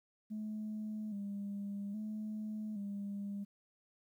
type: tone with vibrato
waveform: sine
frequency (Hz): 207.7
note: G#3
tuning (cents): 0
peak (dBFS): -37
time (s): 0.3-3.45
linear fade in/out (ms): 20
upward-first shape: square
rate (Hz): 0.61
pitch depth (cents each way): 55
effects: tanh soft clip ceiling -35 dBFS + 12-bit